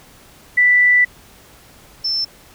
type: tone pair in turn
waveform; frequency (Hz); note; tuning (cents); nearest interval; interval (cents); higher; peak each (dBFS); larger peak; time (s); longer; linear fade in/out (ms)
sine; 1975.5 / 5324; B6 / E8; 0 / +16; octave + perfect fourth; 1716; second; -9 / -17; first; 0.57-1.05 / 2.04-2.25; first; 10
effects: pink hiss -46 dBFS RMS until 2.54 s